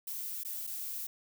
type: noise with dropouts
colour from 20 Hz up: violet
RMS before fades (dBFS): -39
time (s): 0.07-1.07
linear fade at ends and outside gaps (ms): 5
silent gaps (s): 0.435-0.448 / 0.669-0.673
effects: none